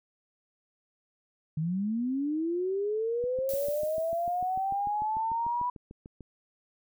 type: linear sweep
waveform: sine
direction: up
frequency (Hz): 150 to 987.8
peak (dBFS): -27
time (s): 1.57-5.7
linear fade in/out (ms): 5
type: click train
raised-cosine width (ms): 3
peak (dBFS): -32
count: 21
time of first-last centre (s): 3.24-6.207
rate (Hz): 6.74
type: noise with exponential decay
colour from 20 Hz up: violet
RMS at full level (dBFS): -37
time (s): 3.49-5.01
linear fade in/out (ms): 0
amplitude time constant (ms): 330
effects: none